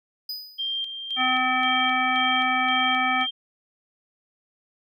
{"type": "tone with exponential decay", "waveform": "square", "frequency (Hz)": 4978, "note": "D#8", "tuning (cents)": 0, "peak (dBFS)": -28, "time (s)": [0.29, 0.8], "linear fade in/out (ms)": 5, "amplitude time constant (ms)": 110}
{"type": "tone with tremolo", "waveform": "sine", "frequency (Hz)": 3178, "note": "G7", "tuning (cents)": 23, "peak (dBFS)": -25, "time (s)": [0.58, 3.31], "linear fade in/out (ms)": 20, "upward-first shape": "square", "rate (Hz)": 1.9, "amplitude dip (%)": 55}
{"type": "harmonic tone", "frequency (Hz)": 255.9, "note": "C4", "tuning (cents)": -38, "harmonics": [1, 3, 5, 7, 9], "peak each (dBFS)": [-31, -25, -26, -29, -25], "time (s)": [1.16, 3.27], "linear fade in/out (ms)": 50}
{"effects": []}